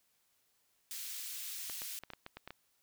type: high-pass noise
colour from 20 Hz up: white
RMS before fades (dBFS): -43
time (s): 0.91-1.99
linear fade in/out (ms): 0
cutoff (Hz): 2500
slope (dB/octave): 12
type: clicks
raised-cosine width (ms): 0.3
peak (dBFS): -29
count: 9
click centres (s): 1.698 / 1.819 / 2.036 / 2.103 / 2.135 / 2.264 / 2.37 / 2.476 / 2.506
effects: white hiss -75 dBFS RMS until 2.82 s